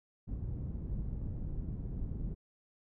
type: low-pass noise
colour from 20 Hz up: pink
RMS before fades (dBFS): -38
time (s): 0.27-2.35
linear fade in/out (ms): 20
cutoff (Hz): 170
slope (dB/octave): 12
effects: none